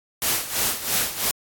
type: noise with tremolo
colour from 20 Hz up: white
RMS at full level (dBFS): -21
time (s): 0.22-1.31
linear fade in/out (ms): 0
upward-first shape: sine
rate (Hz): 3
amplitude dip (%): 75
effects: AAC 64 kbps